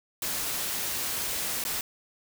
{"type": "noise with dropouts", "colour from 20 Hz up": "white", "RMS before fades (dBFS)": -31, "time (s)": [0.22, 1.81], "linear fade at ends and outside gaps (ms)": 2, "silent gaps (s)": [1.64, 1.65], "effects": []}